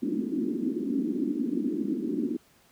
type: band-pass noise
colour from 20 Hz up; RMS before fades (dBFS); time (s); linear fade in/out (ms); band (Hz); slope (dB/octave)
pink; -29; 0.02-2.37; 10; 220 to 340; 48
effects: pink hiss -61 dBFS RMS until 2.71 s + high-pass 80 Hz 12 dB/octave